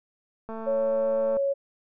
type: click train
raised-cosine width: 1 ms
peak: -24 dBFS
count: 197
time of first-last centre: 0.49-1.369 s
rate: 223 Hz
type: tone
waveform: sine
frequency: 554.4 Hz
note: C#5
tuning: in tune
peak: -22 dBFS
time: 0.66-1.54 s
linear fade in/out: 20 ms
effects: none